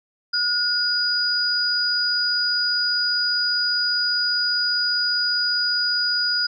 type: tone pair together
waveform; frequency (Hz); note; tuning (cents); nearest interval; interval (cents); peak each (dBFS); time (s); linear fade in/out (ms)
sine; 1445 / 4910; F#6 / D#8; -41 / -24; octave + major sixth; 2117; -24 / -20; 0.33-6.47; 10
effects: none